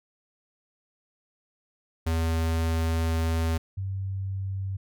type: tone pair in turn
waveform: square / sine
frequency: 81.7 / 96.51 Hz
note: E2 / G2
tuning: -15 / -27 cents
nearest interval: minor third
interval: 288 cents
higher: second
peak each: -24 / -28 dBFS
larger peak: first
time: 2.06-3.58 / 3.77-4.77 s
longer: first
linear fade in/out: 10 ms
effects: none